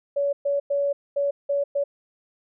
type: tone bursts at uneven times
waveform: sine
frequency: 566 Hz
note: C#5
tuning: 36 cents sharp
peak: -20 dBFS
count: 6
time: 0.16-0.33 / 0.45-0.6 / 0.7-0.93 / 1.16-1.31 / 1.49-1.64 / 1.75-1.84 s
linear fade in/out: 10 ms
effects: none